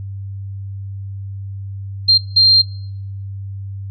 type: tone bursts at uneven times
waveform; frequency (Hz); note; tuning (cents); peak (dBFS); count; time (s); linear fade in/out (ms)
sine; 4182; C8; -2; -7; 2; 2.08-2.18 / 2.36-2.62; 10
effects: noise-tail reverb RT60 0.7 s tail -22 dB re dry + added 98 Hz sine -25 dBFS peak until 3.9 s